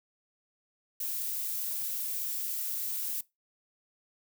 violet noise, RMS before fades -34 dBFS, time 1-3.21 s, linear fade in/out 5 ms, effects noise-tail reverb RT60 0.2 s tail -21 dB re dry

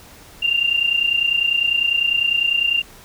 sine tone pair together, 2764 / 2794 Hz, F7 / F7, -19 / 0 cents, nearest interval unison, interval 19 cents, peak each -21 / -17 dBFS, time 0.42-2.82 s, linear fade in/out 10 ms, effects pink hiss -44 dBFS RMS until 3.04 s

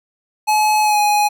square tone with pitch glide, 853 to 833.5 Hz, G#5 to G#5, +46 to +6 cents, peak -13 dBFS, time 0.47-1.29 s, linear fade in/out 20 ms, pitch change -40 cents, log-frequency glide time 0.82-0.99 s, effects none

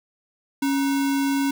sine tone with sample-and-hold, 276.3 Hz, C#4, 6 cents flat, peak -19 dBFS, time 0.62-1.51 s, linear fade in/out 5 ms, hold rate 1225 Hz, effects none

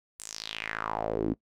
sawtooth tone with band-pass filter sweep, 54.5 Hz, A1, 16 cents flat, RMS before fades -33 dBFS, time 0.19-1.34 s, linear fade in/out 10 ms, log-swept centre 9100 to 260 Hz, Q 4, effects noise-tail reverb RT60 0.1 s tail -19 dB re dry

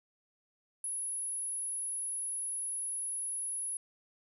sine tone, 10530 Hz, E9, 3 cents flat, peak -34 dBFS, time 0.84-3.77 s, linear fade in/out 2 ms, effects none

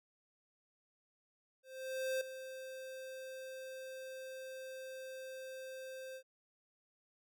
square tone with ADSR envelope, 523.3 Hz, C5, in tune, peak -34 dBFS, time 1.63-6.23 s, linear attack 580 ms, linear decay 4 ms, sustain -12 dB, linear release 73 ms, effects none

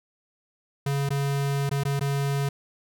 square tone with dropouts, 140 Hz, C#3, 18 cents sharp, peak -24 dBFS, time 0.86-2.49 s, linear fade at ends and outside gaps 5 ms, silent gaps 1.091-1.104 / 1.694-1.712 / 1.836-1.851 / 1.995-2.009 s, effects none

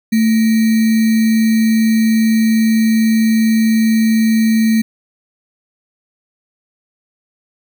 sine tone with sample-and-hold, 222.2 Hz, A3, 17 cents sharp, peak -9 dBFS, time 0.12-4.82 s, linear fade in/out 10 ms, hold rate 2100 Hz, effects none

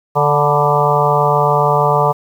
harmonic tone with a mistuned harmonic, 146.83 Hz, D3, in tune, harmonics 1 / 3 / 4 / 5 / 6 / 7 / 8, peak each -18 / -18 / -18 / -18 / -18 / -18 / -18 dBFS, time 0.15-2.13 s, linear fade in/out 20 ms, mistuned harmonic 7, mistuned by -66 cents, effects 7-bit

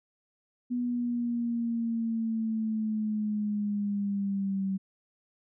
sine linear sweep, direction down, 245.7 to 191.6 Hz, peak -27 dBFS, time 0.7-4.78 s, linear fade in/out 20 ms, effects none

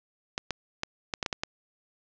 clicks, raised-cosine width 0.2 ms, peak -12 dBFS, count 8, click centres 0.379 / 0.507 / 0.834 / 1.138 / 1.228 / 1.262 / 1.328 / 1.435 s, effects resampled to 16000 Hz + 8-bit

